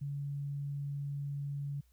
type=tone; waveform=sine; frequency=142 Hz; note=C#3; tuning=42 cents sharp; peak=-35 dBFS; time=0.01-1.81 s; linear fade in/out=10 ms; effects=added 60 Hz sine -64 dBFS peak until 1.92 s + white hiss -75 dBFS RMS until 1.92 s